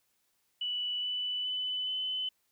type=tone with pitch steps; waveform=sine; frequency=2960 / 2982 / 3005 / 3027 Hz; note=F#7 / F#7 / F#7 / F#7; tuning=0 / +13 / +26 / +39 cents; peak=-31 dBFS; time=0.61-2.29 s; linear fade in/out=5 ms; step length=420 ms; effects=white hiss -75 dBFS RMS until 2.51 s